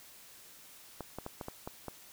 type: clicks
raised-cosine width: 1 ms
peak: -25 dBFS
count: 7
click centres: 1.007 / 1.186 / 1.264 / 1.412 / 1.484 / 1.675 / 1.883 s
effects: white hiss -55 dBFS RMS until 2.12 s